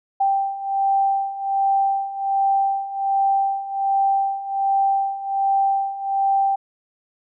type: beating tone pair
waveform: sine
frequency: 784 / 785.3 Hz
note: G5 / G5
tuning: 0 / +3 cents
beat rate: 1.3 Hz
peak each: -23 / -19 dBFS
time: 0.2-6.56 s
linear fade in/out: 10 ms
effects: none